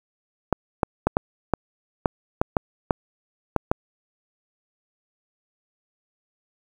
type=clicks; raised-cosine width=1 ms; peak=-4 dBFS; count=11; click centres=0.527 / 0.832 / 1.07 / 1.169 / 1.537 / 2.058 / 2.415 / 2.568 / 2.908 / 3.563 / 3.715 s; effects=7-bit